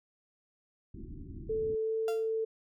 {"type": "low-pass noise", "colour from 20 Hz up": "pink", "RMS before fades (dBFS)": -44, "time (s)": [0.94, 1.75], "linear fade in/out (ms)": 2, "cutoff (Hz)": 370, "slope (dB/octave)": 96}
{"type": "tone with pitch glide", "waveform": "sine", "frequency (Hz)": [440, 444.6], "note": ["A4", "A4"], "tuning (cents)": [0, 18], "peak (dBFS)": -29, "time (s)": [1.49, 2.45], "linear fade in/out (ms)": 10, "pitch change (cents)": 18, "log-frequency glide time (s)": [1.79, 1.96]}
{"type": "tone with exponential decay", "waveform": "35% pulse", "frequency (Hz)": 690, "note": "F5", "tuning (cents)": -21, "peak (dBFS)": -32, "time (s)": [2.08, 2.31], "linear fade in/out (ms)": 1, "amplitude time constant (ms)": 48}
{"effects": []}